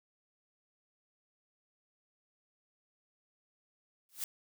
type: noise with exponential growth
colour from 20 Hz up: blue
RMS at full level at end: -33 dBFS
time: 4.09-4.24 s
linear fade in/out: 1 ms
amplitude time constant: 31 ms
effects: none